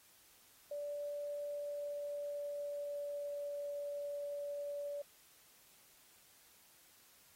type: tone with pitch glide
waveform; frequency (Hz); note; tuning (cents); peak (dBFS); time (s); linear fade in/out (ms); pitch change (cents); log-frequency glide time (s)
sine; 581 to 576; D5 to D5; -19 to -34; -39; 0.71-5.02; 5; -15; 1.39-3.66
effects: white hiss -65 dBFS RMS until 7.35 s + AAC 48 kbps

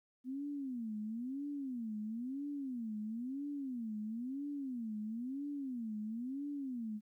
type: tone with vibrato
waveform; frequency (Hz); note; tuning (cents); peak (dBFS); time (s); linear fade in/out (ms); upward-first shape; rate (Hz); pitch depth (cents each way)
sine; 247.5; B3; +4; -38; 0.24-7.01; 50; sine; 1; 270
effects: 13-bit

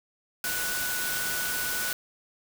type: tone in noise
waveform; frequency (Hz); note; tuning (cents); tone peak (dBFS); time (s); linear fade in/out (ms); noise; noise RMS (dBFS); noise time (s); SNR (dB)
sine; 1480; F#6; 0; -32; 0.44-1.93; 2; white; -31; 0.44-1.93; -4
effects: none

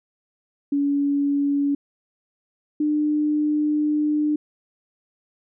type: tone pair in turn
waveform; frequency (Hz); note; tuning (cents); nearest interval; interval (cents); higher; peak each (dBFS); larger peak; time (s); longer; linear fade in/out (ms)
sine; 283.7 / 300; C#4 / D4; +40 / +37; minor second; 97; second; -18; neither; 0.72-1.75 / 2.8-4.36; second; 5
effects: none

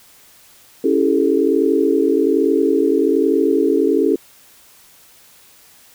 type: chord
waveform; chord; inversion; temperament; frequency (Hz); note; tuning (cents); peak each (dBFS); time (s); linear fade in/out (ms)
sine; A dominant seventh; first; equal with one note detuned; 277.2 / 329.6 / 398.8 / 440; C#4 / E4 / G4 / A4; 0 / 0 / +30 / 0; -18; 0.84-4.16; 5
effects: white hiss -48 dBFS RMS until 5.94 s

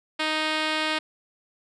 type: tone with low-pass filter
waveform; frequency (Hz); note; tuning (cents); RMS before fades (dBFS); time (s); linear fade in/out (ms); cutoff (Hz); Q
5% pulse; 311.1; D#4; 0; -26; 0.19-0.99; 10; 5200; 1
effects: none

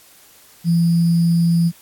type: tone with sample-and-hold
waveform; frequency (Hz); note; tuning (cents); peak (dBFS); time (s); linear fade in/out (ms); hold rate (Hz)
sine; 168.9; E3; +42; -12; 0.64-1.72; 50; 4900
effects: white hiss -48 dBFS RMS until 1.81 s + AAC 64 kbps

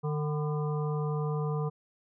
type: harmonic tone with a mistuned harmonic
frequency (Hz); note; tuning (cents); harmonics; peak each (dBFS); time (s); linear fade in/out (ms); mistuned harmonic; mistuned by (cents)
150.4; D3; +42; 1 / 3 / 5 / 7 / 8; -29 / -35 / -43 / -42 / -44; 0.03-1.7; 20; 7; -74
effects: none

